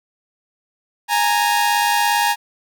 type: tone pair together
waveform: sawtooth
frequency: 830 / 927.3 Hz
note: G#5 / A#5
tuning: -1 / -9 cents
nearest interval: major second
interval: 192 cents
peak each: -14 dBFS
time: 1.08-2.36 s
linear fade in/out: 50 ms
effects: none